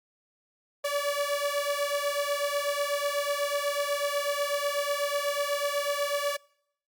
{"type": "beating tone pair", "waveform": "sawtooth", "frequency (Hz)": [570, 578.1], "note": ["C#5", "D5"], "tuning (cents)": [48, -27], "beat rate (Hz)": 8.1, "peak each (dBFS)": -26, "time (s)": [0.84, 6.37], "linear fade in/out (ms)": 10, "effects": ["noise-tail reverb RT60 0.7 s tail -25 dB re dry", "Opus 48 kbps"]}